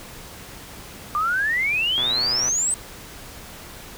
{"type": "exponential sweep", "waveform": "sine", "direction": "up", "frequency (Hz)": [1174.7, 8372], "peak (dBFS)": -19, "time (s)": [1.15, 2.74], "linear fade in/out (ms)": 0}
{"type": "click train", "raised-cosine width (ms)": 0.5, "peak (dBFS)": -18, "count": 64, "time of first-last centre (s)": [1.98, 2.488], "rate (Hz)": 124}
{"effects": ["pink hiss -40 dBFS RMS until 3.97 s"]}